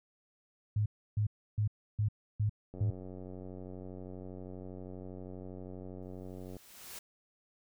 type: tone bursts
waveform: sine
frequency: 105.5 Hz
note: G#2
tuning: 28 cents sharp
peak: -27 dBFS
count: 6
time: 0.76-2.904 s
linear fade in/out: 5 ms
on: 99 ms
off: 310 ms
type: click train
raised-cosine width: 2 ms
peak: -33 dBFS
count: 355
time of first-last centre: 2.74-6.567 s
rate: 92.5 Hz
type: noise with exponential growth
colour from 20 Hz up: white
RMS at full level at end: -44 dBFS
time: 6.02-6.99 s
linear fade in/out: 5 ms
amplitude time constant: 210 ms
effects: none